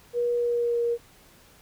sine tone with pitch glide, 480.1 to 471.6 Hz, B4 to A#4, -49 to +20 cents, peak -22 dBFS, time 0.13-0.98 s, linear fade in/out 50 ms, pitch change -31 cents, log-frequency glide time 0.33-0.82 s, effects pink hiss -55 dBFS RMS until 1.61 s

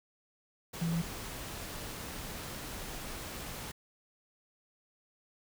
sine tone in noise, 167 Hz, E3, 23 cents sharp, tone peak -29 dBFS, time 0.81-1.02 s, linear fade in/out 10 ms, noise pink, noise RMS -42 dBFS, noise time 0.73-3.72 s, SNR +10 dB, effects none

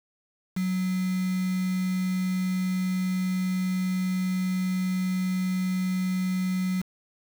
sine tone with quantisation, 185 Hz, F#3, in tune, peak -24 dBFS, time 0.56-6.82 s, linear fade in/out 10 ms, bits 6, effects none

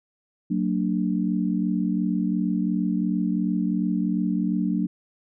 sine chord, Gb augmented, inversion none, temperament equal with one note detuned, 185 / 227.8 / 293.7 Hz, Gb3 / Bb3 / D4, 0 / -40 / 0 cents, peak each -24 / -26 / -27 dBFS, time 0.5-4.87 s, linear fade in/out 10 ms, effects none

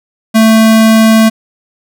square tone, 221.8 Hz, A3, 14 cents sharp, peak -4 dBFS, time 0.34-1.3 s, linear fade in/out 20 ms, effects none

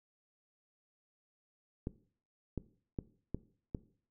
clicks, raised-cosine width 3 ms, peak -23 dBFS, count 5, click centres 1.871 / 2.577 / 2.988 / 3.346 / 3.748 s, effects noise-tail reverb RT60 0.5 s tail -18 dB re dry

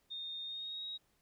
sine tone with pitch glide, 3668 to 3795 Hz, A#7 to A#7, -29 to +30 cents, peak -40 dBFS, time 0.1-0.98 s, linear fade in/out 20 ms, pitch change +59 cents, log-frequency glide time 0.44-0.85 s, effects pink hiss -75 dBFS RMS until 1.21 s

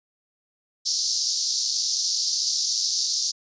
pink band-pass noise, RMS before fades -25 dBFS, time 0.85-3.32 s, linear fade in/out 20 ms, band 4500 to 6200 Hz, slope 48 dB/octave, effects resampled to 16000 Hz

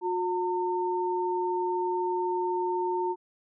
sine tone pair together, 360.1 / 908 Hz, F#4 / A#5, -47 / -46 cents, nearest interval octave + major third, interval 1601 cents, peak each -28 / -29 dBFS, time 0.01-3.16 s, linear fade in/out 50 ms, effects none

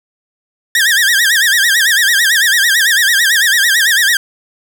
sawtooth tone with vibrato, 1738 Hz, A6, 22 cents flat, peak -5 dBFS, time 0.75-4.17 s, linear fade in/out 2 ms, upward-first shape sine, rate 9 Hz, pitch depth 180 cents each way, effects 7-bit

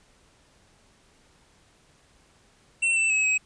square tone with pitch steps, 2705 / 2663 / 2572 / 2550 Hz, E7 / E7 / E7 / D#7, +44 / +17 / -43 / +42 cents, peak -21 dBFS, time 2.82-3.38 s, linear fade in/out 10 ms, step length 140 ms, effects pink hiss -60 dBFS RMS until 3.45 s + resampled to 22050 Hz

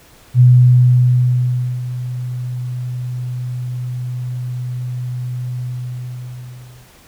sine tone with ADSR envelope, 124.5 Hz, B2, 14 cents sharp, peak -4 dBFS, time 0.34-6.91 s, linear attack 60 ms, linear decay 1400 ms, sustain -16 dB, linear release 1300 ms, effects pink hiss -46 dBFS RMS until 7.07 s

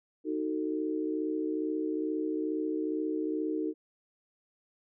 sine chord, D# diminished, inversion none, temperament just, 311.1 / 373.4 / 448 Hz, D#4 / F#4 / A4, 0 / +16 / +31 cents, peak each -31 / -36 / -36 dBFS, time 0.24-3.74 s, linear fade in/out 50 ms, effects none

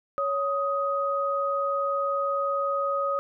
sine tone pair together, 558 / 1252.7 Hz, C#5 / D#6, +11 / +11 cents, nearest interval octave + major second, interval 1400 cents, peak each -27 / -26 dBFS, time 0.18-3.19 s, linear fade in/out 0 ms, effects none

